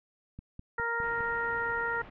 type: click train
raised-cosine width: 5 ms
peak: -30 dBFS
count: 5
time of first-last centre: 0.39-1.206 s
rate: 4.9 Hz
type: harmonic tone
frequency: 466.2 Hz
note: A#4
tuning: in tune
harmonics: 1 / 2 / 3 / 4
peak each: -37 / -35 / -32 / -35 dBFS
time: 0.78-2.02 s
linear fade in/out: 5 ms
type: low-pass noise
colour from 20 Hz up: pink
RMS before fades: -48 dBFS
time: 1.02-2.1 s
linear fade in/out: 10 ms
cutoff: 2500 Hz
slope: 24 dB/octave
effects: none